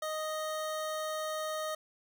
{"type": "tone", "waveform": "25% pulse", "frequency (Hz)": 622.3, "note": "D#5", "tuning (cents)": 0, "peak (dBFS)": -30, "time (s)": [0.02, 1.75], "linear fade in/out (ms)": 5, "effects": []}